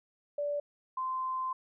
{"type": "tone pair in turn", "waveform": "sine", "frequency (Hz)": [581, 1037], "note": ["D5", "C6"], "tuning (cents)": [-19, -16], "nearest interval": "minor seventh", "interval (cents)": 1003, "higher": "second", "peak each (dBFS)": [-30, -31], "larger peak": "first", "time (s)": [[0.38, 0.6], [0.97, 1.53]], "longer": "second", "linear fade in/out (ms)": 5, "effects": []}